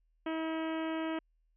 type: harmonic tone with a mistuned harmonic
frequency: 321 Hz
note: E4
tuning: 46 cents flat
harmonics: 1 / 2 / 3 / 4 / 5 / 6 / 7 / 8 / 9 / 10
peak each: -34 / -40 / -44 / -46 / -48 / -50 / -51 / -52 / -53 / -54 dBFS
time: 0.26-1.19 s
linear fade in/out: 5 ms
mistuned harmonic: 10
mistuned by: -17 cents
effects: added 40 Hz sine -69 dBFS peak until 1.56 s